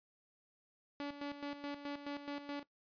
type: tone with tremolo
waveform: sawtooth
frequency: 286.6 Hz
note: D4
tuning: 42 cents flat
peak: -35 dBFS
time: 1-2.63 s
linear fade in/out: 0 ms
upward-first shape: square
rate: 4.7 Hz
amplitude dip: 65%
effects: noise-tail reverb RT60 0.1 s tail -18 dB re dry + resampled to 11025 Hz